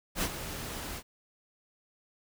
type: noise with ADSR envelope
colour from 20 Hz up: pink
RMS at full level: -28 dBFS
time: 0.15-1.03 s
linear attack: 74 ms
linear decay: 60 ms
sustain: -11 dB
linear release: 63 ms
effects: none